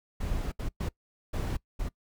brown noise bursts at uneven times, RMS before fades -31 dBFS, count 5, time 0.2-0.52 / 0.59-0.69 / 0.8-0.89 / 1.33-1.57 / 1.79-1.89 s, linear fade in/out 10 ms, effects noise-tail reverb RT60 0.1 s tail -22 dB re dry

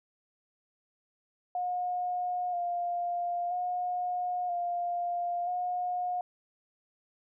sine tone with vibrato, 710 Hz, F5, 28 cents sharp, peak -29 dBFS, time 1.55-6.21 s, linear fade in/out 2 ms, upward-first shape square, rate 0.51 Hz, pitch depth 23 cents each way, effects none

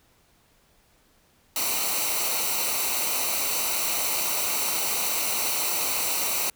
white noise with comb filter, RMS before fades -26 dBFS, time 1.56-6.5 s, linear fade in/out 2 ms, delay 0.59 ms, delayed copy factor -0.7, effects pink hiss -62 dBFS RMS until 6.55 s

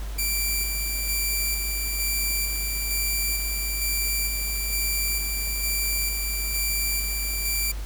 5% pulse tone with tremolo, 2349 Hz, D7, in tune, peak -14 dBFS, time 0.18-7.72 s, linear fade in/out 10 ms, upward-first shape square, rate 1.1 Hz, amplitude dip 30%, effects added 50 Hz sine -29 dBFS peak until 7.85 s + pink hiss -43 dBFS RMS until 7.85 s

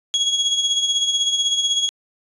35% pulse tone with tremolo, 3322 Hz, G#7, in tune, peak -13 dBFS, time 0.14-1.89 s, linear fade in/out 0 ms, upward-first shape sine, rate 16 Hz, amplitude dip 55%, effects resampled to 24000 Hz

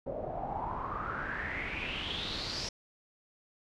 pink noise with low-pass filter sweep, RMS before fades -37 dBFS, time 0.06-2.69 s, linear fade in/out 5 ms, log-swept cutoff 550 to 5400 Hz, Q 7.2, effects none

